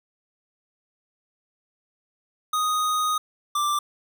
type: tone pair in turn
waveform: square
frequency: 1244.5 / 1178.5 Hz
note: D#6 / D6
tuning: 0 / +6 cents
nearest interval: minor second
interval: 94 cents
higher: first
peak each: -22 dBFS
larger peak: neither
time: 2.53-3.18 / 3.55-3.79 s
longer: first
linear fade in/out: 5 ms
effects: none